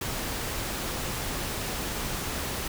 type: noise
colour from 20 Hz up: pink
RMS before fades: -32 dBFS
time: 0.01-2.68 s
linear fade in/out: 5 ms
effects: none